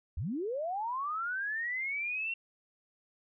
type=linear sweep; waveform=sine; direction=up; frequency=58.27 to 2746 Hz; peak=-32 dBFS; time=0.17-2.34 s; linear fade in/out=5 ms; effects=none